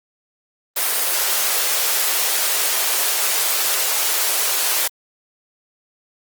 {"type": "high-pass noise", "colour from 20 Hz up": "white", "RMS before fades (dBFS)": -19, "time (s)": [0.76, 4.88], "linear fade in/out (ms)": 10, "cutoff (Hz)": 400, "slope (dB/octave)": 24, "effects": ["Opus 24 kbps"]}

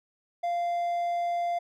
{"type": "tone", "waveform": "triangle", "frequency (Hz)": 694, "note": "F5", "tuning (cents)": -11, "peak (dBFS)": -24, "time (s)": [0.43, 1.59], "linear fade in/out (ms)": 10, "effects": []}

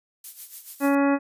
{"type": "noise with tremolo", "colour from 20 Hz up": "violet", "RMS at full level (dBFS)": -35, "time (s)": [0.24, 0.95], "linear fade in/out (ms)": 2, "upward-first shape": "sine", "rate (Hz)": 7, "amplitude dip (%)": 70}
{"type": "harmonic tone", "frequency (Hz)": 280, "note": "C#4", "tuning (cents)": 18, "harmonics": [1, 2, 3, 4, 5, 6, 7, 9], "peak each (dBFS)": [-19, -25, -29, -31, -33, -35, -36, -38], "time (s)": [0.8, 1.19], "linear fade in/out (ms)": 50}
{"effects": ["resampled to 32000 Hz"]}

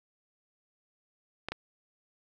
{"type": "clicks", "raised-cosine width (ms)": 0.3, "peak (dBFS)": -18, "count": 2, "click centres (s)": [1.486, 1.52], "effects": []}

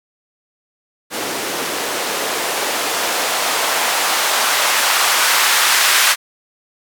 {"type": "noise with band-pass filter sweep", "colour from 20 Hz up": "blue", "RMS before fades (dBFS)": -17, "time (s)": [1.1, 6.16], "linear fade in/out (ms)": 50, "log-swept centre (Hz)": [330, 1400], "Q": 0.99, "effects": []}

